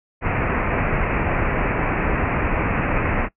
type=low-pass noise; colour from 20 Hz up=pink; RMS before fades=-21 dBFS; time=0.21-3.29 s; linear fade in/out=50 ms; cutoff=2600 Hz; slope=96 dB/octave; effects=noise-tail reverb RT60 0.1 s tail -20 dB re dry